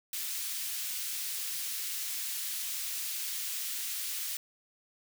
white high-pass noise, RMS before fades -36 dBFS, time 0.13-4.37 s, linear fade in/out 2 ms, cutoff 2300 Hz, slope 12 dB/octave, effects none

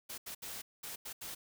white noise bursts at uneven times, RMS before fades -44 dBFS, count 6, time 0.09-0.18 / 0.26-0.35 / 0.42-0.62 / 0.83-0.96 / 1.05-1.13 / 1.21-1.35 s, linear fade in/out 10 ms, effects none

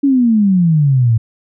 sine exponential sweep, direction down, 286.4 to 109.1 Hz, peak -8 dBFS, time 0.03-1.18 s, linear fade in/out 10 ms, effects none

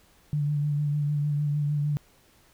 sine tone with vibrato, 146.83 Hz, D3, in tune, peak -23 dBFS, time 0.33-1.97 s, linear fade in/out 0 ms, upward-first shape sine, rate 6.6 Hz, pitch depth 27 cents each way, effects pink hiss -60 dBFS RMS until 2.53 s

